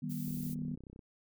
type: chord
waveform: sine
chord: Eb augmented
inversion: none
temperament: just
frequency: 155.56 / 194.45 / 243.1 Hz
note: Eb3 / G3 / B3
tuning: 0 / -14 / -27 cents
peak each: -39 / -41 / -39 dBFS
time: 0.02-0.76 s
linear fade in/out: 10 ms
type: noise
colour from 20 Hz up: violet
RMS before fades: -48 dBFS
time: 0.09-0.55 s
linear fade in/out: 20 ms
type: click train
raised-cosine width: 3 ms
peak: -38 dBFS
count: 24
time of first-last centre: 0.28-0.992 s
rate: 32.3 Hz
effects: none